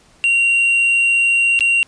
triangle tone with dropouts, 2757 Hz, F7, 23 cents flat, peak -10 dBFS, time 0.24-1.83 s, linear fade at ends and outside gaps 0 ms, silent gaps 1.591-1.607 s, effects pink hiss -51 dBFS RMS until 1.87 s + resampled to 22050 Hz

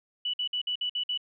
sine tone bursts, 2960 Hz, F#7, in tune, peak -27 dBFS, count 7, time 0.25-1.176 s, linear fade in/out 5 ms, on 86 ms, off 54 ms, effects none

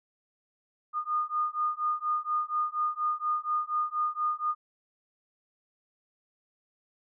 sine beating tone pair, 1221 / 1225.2 Hz, D#6 / D#6, -33 / -27 cents, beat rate 4.2 Hz, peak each -30 / -30 dBFS, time 0.93-4.55 s, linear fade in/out 50 ms, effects none

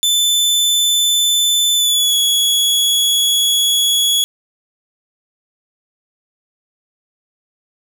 sawtooth tone with pitch glide, 3520 to 3361 Hz, A7 to G#7, 0 to +20 cents, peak -9 dBFS, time 0.03-4.24 s, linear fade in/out 0 ms, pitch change -80 cents, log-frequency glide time 1.76-2.16 s, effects none

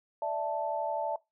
sine chord, D suspended second, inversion none, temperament equal, 587.3 / 659.3 / 880 Hz, D5 / E5 / A5, 0 / 0 / 0 cents, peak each -35 / -33 / -33 dBFS, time 0.22-1.16 s, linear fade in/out 2 ms, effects noise-tail reverb RT60 0.2 s tail -22 dB re dry

